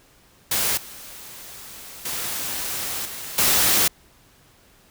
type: noise with level steps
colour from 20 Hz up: white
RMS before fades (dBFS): -22 / -40 / -28 / -34 / -18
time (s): 0.51-3.88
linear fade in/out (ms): 5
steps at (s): 0.77 / 2.05 / 3.05 / 3.38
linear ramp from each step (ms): 5
effects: pink hiss -55 dBFS RMS until 4.9 s